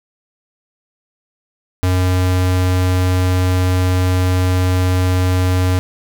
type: tone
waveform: square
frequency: 91.6 Hz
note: F#2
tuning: 17 cents flat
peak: -13 dBFS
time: 1.83-5.79 s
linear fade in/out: 0 ms
effects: none